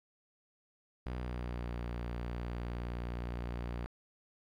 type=tone with pitch glide; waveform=sawtooth; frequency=61.74 to 59.53 Hz; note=B1 to A#1; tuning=0 to +37 cents; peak=-33 dBFS; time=1.06-3.86 s; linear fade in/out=0 ms; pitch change=-63 cents; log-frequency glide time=1.2-1.68 s; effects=low-pass 3000 Hz 12 dB/octave + 12-bit